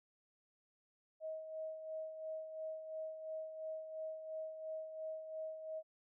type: tone with tremolo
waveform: sine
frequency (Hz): 633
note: D#5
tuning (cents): +30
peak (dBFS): -40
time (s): 1.2-5.83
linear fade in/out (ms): 50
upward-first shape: sine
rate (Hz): 2.9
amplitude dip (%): 55
effects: none